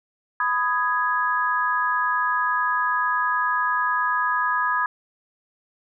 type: chord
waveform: sine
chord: G# minor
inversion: first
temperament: just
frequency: 996.7 / 1245.9 / 1661.2 Hz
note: B5 / D#6 / G#6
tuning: +16 / +2 / 0 cents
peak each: -24 dBFS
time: 0.4-4.86 s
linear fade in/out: 2 ms
effects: none